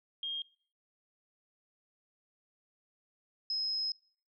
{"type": "tone pair in turn", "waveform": "sine", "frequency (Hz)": [3228, 5124], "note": ["G#7", "E8"], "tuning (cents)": [-50, -50], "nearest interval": "minor sixth", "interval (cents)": 800, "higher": "second", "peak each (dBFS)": [-34, -31], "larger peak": "second", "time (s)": [[0.23, 0.42], [3.5, 3.92]], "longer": "second", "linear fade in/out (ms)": 2, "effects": ["noise-tail reverb RT60 0.5 s tail -24 dB re dry"]}